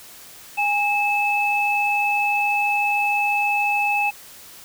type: tone pair together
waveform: sine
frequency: 820.7 / 2607 Hz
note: G#5 / E7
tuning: -21 / -20 cents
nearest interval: octave + minor sixth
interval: 2001 cents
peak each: -21 / -20 dBFS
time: 0.57-4.11 s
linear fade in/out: 20 ms
effects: white hiss -43 dBFS RMS until 4.64 s